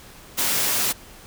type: high-pass noise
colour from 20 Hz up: white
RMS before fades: -22 dBFS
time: 0.37-0.93 s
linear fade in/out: 20 ms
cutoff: 100 Hz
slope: 48 dB/octave
effects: pink hiss -45 dBFS RMS until 1.26 s